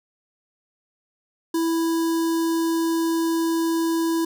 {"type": "tone with notch filter", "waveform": "square", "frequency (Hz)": 329.6, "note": "E4", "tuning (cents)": 0, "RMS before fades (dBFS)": -22, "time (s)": [1.54, 4.25], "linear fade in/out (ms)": 5, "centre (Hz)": 2300, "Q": 0.95, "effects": []}